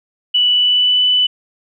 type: tone with pitch glide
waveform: sine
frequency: 2960 to 2989 Hz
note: F#7 to F#7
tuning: 0 to +17 cents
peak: -10 dBFS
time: 0.34-1.27 s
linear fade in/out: 10 ms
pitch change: +17 cents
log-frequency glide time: 0.49-1.02 s
effects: none